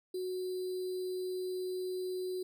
sine tone with sample-and-hold, 368.1 Hz, F#4, 9 cents flat, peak -34 dBFS, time 0.14-2.43 s, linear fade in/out 5 ms, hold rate 4410 Hz, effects none

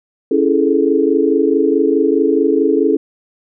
sine chord, A major seventh, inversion first, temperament equal, 277.2 / 329.6 / 415.3 / 440 Hz, C#4 / E4 / G#4 / A4, 0 / 0 / 0 / 0 cents, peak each -16 dBFS, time 0.31-2.97 s, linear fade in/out 5 ms, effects none

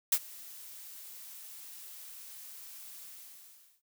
blue noise with ADSR envelope, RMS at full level -24 dBFS, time 0.12-3.82 s, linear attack 5 ms, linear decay 59 ms, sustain -24 dB, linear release 790 ms, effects noise-tail reverb RT60 0.1 s tail -26 dB re dry

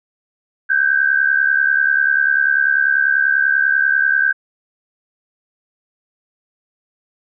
sine tone pair together, 1534 / 1604.2 Hz, G6 / G6, -38 / +40 cents, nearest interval minor second, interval 78 cents, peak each -15 dBFS, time 0.69-4.33 s, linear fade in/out 20 ms, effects none

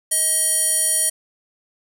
square tone with band-pass filter, 633 Hz, D#5, 30 cents sharp, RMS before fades -19 dBFS, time 0.11-1.1 s, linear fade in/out 10 ms, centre 10000 Hz, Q 6.6, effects 8-bit

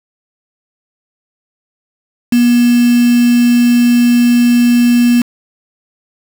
sine tone with quantisation, 240.7 Hz, B3, 44 cents flat, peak -6 dBFS, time 2.32-5.22 s, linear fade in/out 5 ms, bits 3, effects none

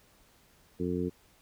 harmonic tone, 89 Hz, F2, 33 cents sharp, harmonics 1 / 2 / 3 / 4 / 5, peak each -39 / -34 / -34 / -35 / -36 dBFS, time 0.79-1.1 s, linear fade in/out 20 ms, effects pink hiss -63 dBFS RMS until 1.41 s

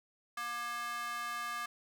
square tone with high-pass filter, 237.8 Hz, A#3, 35 cents sharp, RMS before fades -39 dBFS, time 0.37-1.66 s, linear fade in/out 5 ms, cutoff 1300 Hz, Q 3.3, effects none

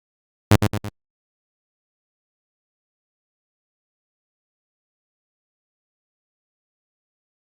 sawtooth tone with echo, 103.83 Hz, G#2, in tune, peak -5 dBFS, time 0.51-0.56 s, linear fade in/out 5 ms, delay 110 ms, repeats 3, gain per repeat -6 dB, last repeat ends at 0.89 s, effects Opus 48 kbps

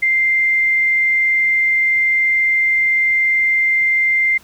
sine tone, 2093 Hz, C7, in tune, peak -12 dBFS, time 0.02-4.38 s, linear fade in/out 10 ms, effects pink hiss -47 dBFS RMS until 4.43 s

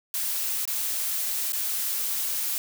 blue noise with dropouts, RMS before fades -28 dBFS, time 0.14-2.58 s, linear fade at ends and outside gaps 1 ms, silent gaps 0.653-0.676 / 1.522-1.532 s, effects none

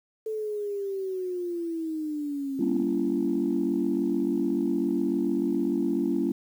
sine linear sweep, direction down, 440 to 250 Hz, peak -28 dBFS, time 0.26-2.82 s, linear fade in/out 5 ms
sine chord, G diminished seventh, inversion none, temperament just, 196 / 235.2 / 282.2 / 338.7 Hz, G3 / Bb3 / Db4 / Fb4, 0 / +16 / +31 / +47 cents, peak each -31 / -29 / -27 / -27 dBFS, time 2.59-6.32 s, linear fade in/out 5 ms
effects tanh soft clip ceiling -15 dBFS + 9-bit

